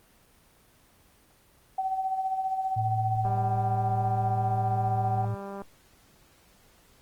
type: tone with tremolo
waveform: sine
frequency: 762 Hz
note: G5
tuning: 49 cents flat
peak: -24 dBFS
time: 1.78-5.25 s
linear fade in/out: 5 ms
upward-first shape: sine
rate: 15 Hz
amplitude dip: 55%
type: tone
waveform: sine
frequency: 110.9 Hz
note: A2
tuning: 14 cents sharp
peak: -27 dBFS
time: 2.76-5.35 s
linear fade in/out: 10 ms
type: click train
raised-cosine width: 1 ms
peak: -26 dBFS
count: 470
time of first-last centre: 3.25-5.619 s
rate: 198 Hz
effects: pink hiss -60 dBFS RMS until 7.01 s + Opus 24 kbps